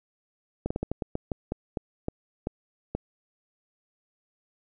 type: slowing click train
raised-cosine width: 2 ms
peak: -15 dBFS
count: 13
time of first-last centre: 0.66-2.95 s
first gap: 45 ms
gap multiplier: 1.24
effects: none